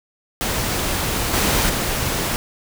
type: noise with level steps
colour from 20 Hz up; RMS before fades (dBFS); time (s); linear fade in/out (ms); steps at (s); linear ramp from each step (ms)
pink; -22 / -18 / -22; 0.41-2.36; 0; 1.33 / 1.69; 10
effects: none